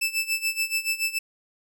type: tone with tremolo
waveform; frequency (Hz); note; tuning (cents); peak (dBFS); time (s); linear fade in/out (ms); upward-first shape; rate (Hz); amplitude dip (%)
sawtooth; 2637; E7; 0; -18; 0.01-1.19; 10; sine; 7; 85
effects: none